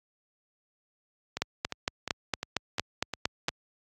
two click trains, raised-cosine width 0.2 ms, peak -15 / -9 dBFS, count 7 / 10, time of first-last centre 1.37-3.49 / 1.42-3.484 s, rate 2.83 / 4.36 Hz, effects high-pass 60 Hz 12 dB/octave + AAC 64 kbps

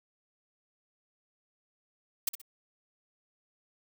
blue noise with echo, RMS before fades -28 dBFS, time 2.27-2.29 s, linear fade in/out 5 ms, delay 63 ms, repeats 2, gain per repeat -10 dB, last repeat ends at 2.416 s, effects none

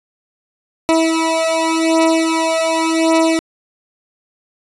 20% pulse beating tone pair, 324.5 / 325.38 Hz, E4 / E4, -27 / -22 cents, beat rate 0.88 Hz, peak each -11 dBFS, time 0.89-3.39 s, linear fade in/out 0 ms, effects resampled to 24000 Hz

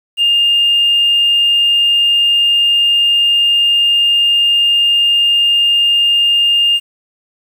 triangle tone, 2815 Hz, F7, 13 cents sharp, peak -5 dBFS, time 0.17-6.8 s, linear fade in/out 50 ms, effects tanh soft clip ceiling -6 dBFS + 7-bit

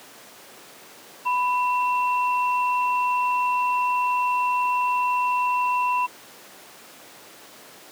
sine tone pair together, 993 / 2707 Hz, B5 / E7, +9 / +45 cents, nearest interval octave + perfect fourth, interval 1736 cents, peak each -20 / -29 dBFS, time 1.25-6.07 s, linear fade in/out 20 ms, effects pink hiss -45 dBFS RMS until 7.91 s + high-pass 300 Hz 12 dB/octave

